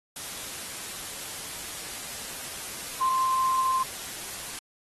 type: tone in noise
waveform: sine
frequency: 1046.5 Hz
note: C6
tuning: in tune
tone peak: -22 dBFS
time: 3.01-3.83 s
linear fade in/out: 2 ms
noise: white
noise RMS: -37 dBFS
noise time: 0.16-4.59 s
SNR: +12 dB
effects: AAC 32 kbps